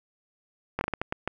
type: slowing click train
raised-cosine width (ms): 0.5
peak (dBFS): -13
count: 8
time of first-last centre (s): 0.79-1.276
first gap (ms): 21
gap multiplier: 1.39
effects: 9-bit